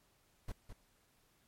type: noise with echo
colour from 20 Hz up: brown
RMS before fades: -40 dBFS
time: 0.48-0.52 s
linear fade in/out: 5 ms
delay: 210 ms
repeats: 1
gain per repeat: -8 dB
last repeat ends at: 0.73 s
effects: pink hiss -72 dBFS RMS until 1.47 s + MP3 64 kbps